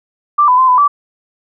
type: tone with pitch steps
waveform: sine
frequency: 1177 / 1001 / 1035 / 1002 / 1157 Hz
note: D6 / B5 / C6 / B5 / D6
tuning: +3 / +23 / -19 / +25 / -26 cents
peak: -6 dBFS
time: 0.38-0.88 s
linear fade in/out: 10 ms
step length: 100 ms
effects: none